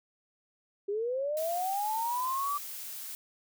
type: linear sweep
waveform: sine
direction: up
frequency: 392 to 1174 Hz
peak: -29 dBFS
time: 0.88-2.58 s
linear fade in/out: 10 ms
type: noise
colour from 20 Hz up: blue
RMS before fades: -41 dBFS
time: 1.37-3.15 s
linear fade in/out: 0 ms
effects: none